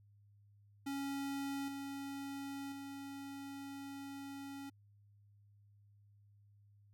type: tone with level steps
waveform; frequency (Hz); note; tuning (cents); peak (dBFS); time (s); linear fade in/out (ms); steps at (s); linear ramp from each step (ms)
square; 277.2; C#4; 0; -39 / -43 / -46; 0.86-4.7; 10; 1.68 / 2.72; 2
effects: added 102 Hz sine -63 dBFS peak until 6.93 s